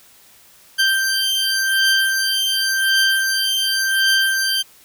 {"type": "beating tone pair", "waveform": "20% pulse", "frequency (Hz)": [1568, 1568.9], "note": ["G6", "G6"], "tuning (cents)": [0, 1], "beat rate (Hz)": 0.9, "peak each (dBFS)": -14, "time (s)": [0.78, 4.63], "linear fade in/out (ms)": 20, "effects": ["white hiss -49 dBFS RMS until 4.84 s"]}